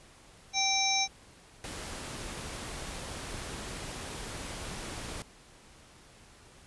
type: harmonic tone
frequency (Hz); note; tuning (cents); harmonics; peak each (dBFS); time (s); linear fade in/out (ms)
780; G5; -9; 1 / 3 / 5 / 7 / 8; -32 / -32 / -32 / -32 / -32; 0.53-1.08; 50
type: noise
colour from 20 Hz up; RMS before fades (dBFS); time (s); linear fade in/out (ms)
pink; -40; 1.64-5.22; 0
effects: pink hiss -56 dBFS RMS until 6.66 s + resampled to 24000 Hz